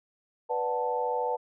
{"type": "chord", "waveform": "sine", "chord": "B minor seventh", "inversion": "none", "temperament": "equal", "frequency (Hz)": [493.9, 587.3, 740, 880], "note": ["B4", "D5", "F#5", "A5"], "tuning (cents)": [0, 0, 0, 0], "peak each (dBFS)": [-30, -36, -35, -30], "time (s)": [0.49, 1.37], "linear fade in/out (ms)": 20, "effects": []}